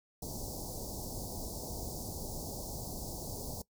pink band-stop noise, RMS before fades -41 dBFS, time 0.22-3.62 s, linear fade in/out 5 ms, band 870 to 4600 Hz, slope 48 dB/octave, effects noise-tail reverb RT60 0.1 s tail -20 dB re dry

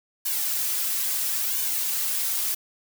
blue noise with flanger, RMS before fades -26 dBFS, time 0.25-2.55 s, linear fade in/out 10 ms, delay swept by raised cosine 1.5 to 4.9 ms, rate 0.74 Hz, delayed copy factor -0.8, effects none

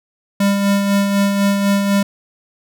square tone with tremolo, 199.7 Hz, G3, 32 cents sharp, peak -12 dBFS, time 0.4-2.03 s, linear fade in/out 5 ms, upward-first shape sine, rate 4 Hz, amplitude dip 40%, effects none

